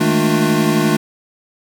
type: tone cluster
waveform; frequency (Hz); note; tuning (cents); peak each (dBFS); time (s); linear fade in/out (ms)
square; 156.3 / 212.4 / 224 / 297.8 / 356.9; D#3 / G#3 / A3 / D4 / F4; +8 / +39 / +31 / +24 / +38; -20; 0-0.97; 10
effects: none